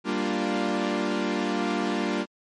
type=chord; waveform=sawtooth; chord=G minor seventh; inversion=none; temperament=equal; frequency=196 / 233.1 / 293.7 / 349.2 Hz; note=G3 / Bb3 / D4 / F4; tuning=0 / 0 / 0 / 0 cents; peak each=-26 dBFS; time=0.04-2.26 s; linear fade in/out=50 ms; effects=low-pass 5000 Hz 12 dB/octave + MP3 48 kbps